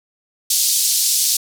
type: band-pass noise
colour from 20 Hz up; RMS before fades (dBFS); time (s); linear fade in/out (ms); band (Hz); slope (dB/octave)
pink; -17; 0.5-1.37; 5; 4400 to 14000; 24
effects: none